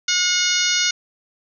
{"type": "harmonic tone", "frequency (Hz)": 723, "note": "F#5", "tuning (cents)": -40, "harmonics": [2, 3, 4, 5, 6, 7, 8, 9], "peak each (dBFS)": [-25, -25, -25, -25, -25, -25, -25, -25], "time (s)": [0.08, 0.91], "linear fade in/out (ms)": 5, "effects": []}